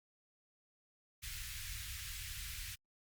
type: band-stop noise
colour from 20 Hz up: pink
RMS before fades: -45 dBFS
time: 1.22-2.76 s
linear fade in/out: 20 ms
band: 100 to 1800 Hz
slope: 24 dB/octave
effects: Opus 48 kbps